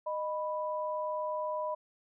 sine tone pair together, 616 / 987.8 Hz, D#5 / B5, -17 / 0 cents, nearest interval minor sixth, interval 817 cents, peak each -34 / -35 dBFS, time 0.06-1.75 s, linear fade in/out 10 ms, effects none

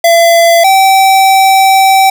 square tone pair in turn, 676 / 771.9 Hz, E5 / G5, +43 / -27 cents, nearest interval major second, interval 230 cents, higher second, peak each -4 dBFS, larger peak neither, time 0.04-0.64 / 0.64-2.1 s, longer second, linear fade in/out 5 ms, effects none

